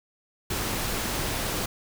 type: noise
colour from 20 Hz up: pink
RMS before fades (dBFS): -29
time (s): 0.5-1.66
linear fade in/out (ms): 5
effects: none